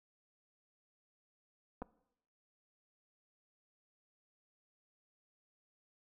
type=clicks; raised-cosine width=1 ms; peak=-29 dBFS; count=2; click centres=1.819 / 1.823 s; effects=noise-tail reverb RT60 0.8 s tail -20 dB re dry